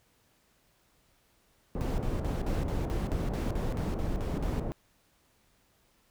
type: low-pass noise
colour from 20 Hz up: pink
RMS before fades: -34 dBFS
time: 1.75-4.72 s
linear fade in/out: 0 ms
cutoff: 590 Hz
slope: 12 dB/octave
type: noise bursts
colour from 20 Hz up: brown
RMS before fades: -33 dBFS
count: 13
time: 1.81-4.596 s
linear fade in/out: 0 ms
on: 170 ms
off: 48 ms
effects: pink hiss -68 dBFS RMS until 6.1 s